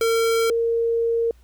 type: tone pair in turn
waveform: square / sine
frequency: 456.3 / 462.1 Hz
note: A#4 / A#4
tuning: -37 / -15 cents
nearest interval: unison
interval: 22 cents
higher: second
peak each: -18 dBFS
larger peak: neither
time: 0.01-0.5 / 0.5-1.31 s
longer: second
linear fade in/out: 2 ms
effects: added 60 Hz sine -49 dBFS peak until 1.43 s + pink hiss -62 dBFS RMS until 1.43 s